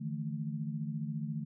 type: chord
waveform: sine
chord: D suspended second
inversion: none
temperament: equal with one note detuned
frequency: 150.26 / 164.81 / 220 Hz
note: D3 / E3 / A3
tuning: +40 / 0 / 0 cents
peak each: -37 / -40 / -39 dBFS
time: 0-1.45 s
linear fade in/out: 20 ms
effects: none